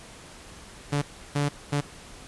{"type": "tone bursts at uneven times", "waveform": "sawtooth", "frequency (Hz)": 144.4, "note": "D3", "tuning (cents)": -29, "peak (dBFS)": -19, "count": 3, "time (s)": [[0.92, 1.02], [1.35, 1.49], [1.72, 1.81]], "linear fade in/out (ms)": 10, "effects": ["pink hiss -46 dBFS RMS until 2.27 s", "resampled to 24000 Hz"]}